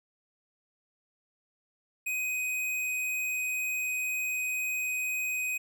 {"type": "tone", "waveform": "square", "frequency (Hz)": 2507, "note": "D#7", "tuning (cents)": 12, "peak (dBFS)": -30, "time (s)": [2.06, 5.58], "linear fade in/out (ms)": 10, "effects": []}